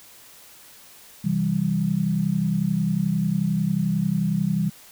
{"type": "chord", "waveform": "sine", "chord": "C major", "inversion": "none", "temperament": "equal", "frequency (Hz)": [130.81, 164.81, 196], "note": ["C3", "E3", "G3"], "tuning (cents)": [0, 0, 0], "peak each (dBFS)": [-29, -23, -23], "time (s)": [1.24, 4.7], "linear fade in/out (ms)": 10, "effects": ["white hiss -48 dBFS RMS until 4.91 s"]}